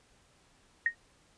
sine tone with exponential decay, 1864.7 Hz, A#6, in tune, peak -20 dBFS, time 0.86-0.95 s, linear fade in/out 2 ms, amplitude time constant 18 ms, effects pink hiss -65 dBFS RMS until 1.37 s + resampled to 22050 Hz

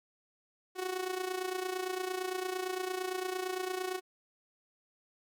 sawtooth tone with amplitude modulation, 370 Hz, F#4, in tune, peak -27 dBFS, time 0.75-4.01 s, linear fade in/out 50 ms, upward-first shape sine, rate 28.8 Hz, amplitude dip 70%, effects none

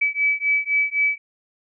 sine beating tone pair, 2292 / 2295.9 Hz, D7 / D7, -43 / -40 cents, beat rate 3.9 Hz, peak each -21 dBFS, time 0.01-1.18 s, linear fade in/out 10 ms, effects none

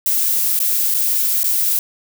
violet noise with dropouts, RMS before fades -17 dBFS, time 0.06-1.79 s, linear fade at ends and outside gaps 1 ms, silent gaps 0.591-0.601 / 0.94-0.945 / 1.432-1.442 s, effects none

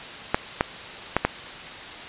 clicks, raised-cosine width 0.5 ms, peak -3 dBFS, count 4, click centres 0.345 / 0.609 / 1.166 / 1.25 s, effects white hiss -37 dBFS RMS until 2.08 s + resampled to 8000 Hz

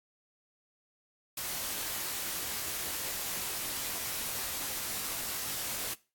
white noise with comb filter, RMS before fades -36 dBFS, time 1.37-5.94 s, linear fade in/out 5 ms, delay 20 ms, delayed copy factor -0.9, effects noise-tail reverb RT60 0.3 s tail -19 dB re dry + AAC 64 kbps

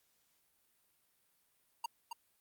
square tone with echo, 931 Hz, A#5, 2 cents flat, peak -35 dBFS, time 1.84-1.86 s, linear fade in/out 5 ms, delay 270 ms, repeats 1, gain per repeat -6 dB, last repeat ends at 2.13 s, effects white hiss -75 dBFS RMS until 2.4 s + Opus 48 kbps

